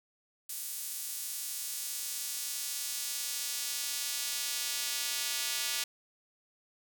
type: tone with high-pass filter sweep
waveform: square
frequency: 130.81 Hz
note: C3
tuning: in tune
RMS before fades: -36 dBFS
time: 0.49-5.84 s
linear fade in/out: 5 ms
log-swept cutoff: 9400 to 3300 Hz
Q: 0.73
effects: none